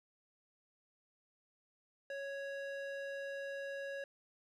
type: tone with band-pass filter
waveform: square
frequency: 554.4 Hz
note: C#5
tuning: in tune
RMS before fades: -43 dBFS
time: 2.1-4.04 s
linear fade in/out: 2 ms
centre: 1200 Hz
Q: 1.2
effects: none